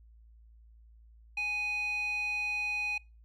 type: tone with band-pass filter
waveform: square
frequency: 830 Hz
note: G#5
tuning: 1 cent flat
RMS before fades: -33 dBFS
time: 1.37-2.98 s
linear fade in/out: 5 ms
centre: 2700 Hz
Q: 9.7
effects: noise-tail reverb RT60 0.3 s tail -25 dB re dry + added 56 Hz sine -54 dBFS peak until 3.24 s